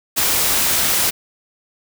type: noise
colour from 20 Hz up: white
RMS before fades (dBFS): -17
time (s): 0.16-1.11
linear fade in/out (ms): 20
effects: none